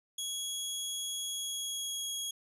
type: tone with pitch glide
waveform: 20% pulse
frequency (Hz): 3330 to 3311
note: G#7 to G#7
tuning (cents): +4 to -6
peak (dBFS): -29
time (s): 0.18-2.31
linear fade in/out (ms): 5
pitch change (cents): -10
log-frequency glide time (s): 1.24-2.06
effects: none